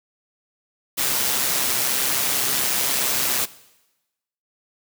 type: noise with amplitude modulation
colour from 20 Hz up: white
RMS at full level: -20 dBFS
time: 0.97-3.46 s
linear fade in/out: 20 ms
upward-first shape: sine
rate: 131 Hz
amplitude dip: 40%
effects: noise-tail reverb RT60 1.0 s tail -19 dB re dry + high-pass 100 Hz 12 dB/octave